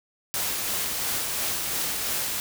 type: noise with tremolo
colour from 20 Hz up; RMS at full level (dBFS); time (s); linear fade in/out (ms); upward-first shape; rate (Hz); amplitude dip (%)
white; -27; 0.34-2.4; 0; sine; 2.9; 25
effects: none